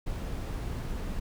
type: noise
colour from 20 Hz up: brown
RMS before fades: -34 dBFS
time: 0.06-1.2 s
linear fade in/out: 10 ms
effects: none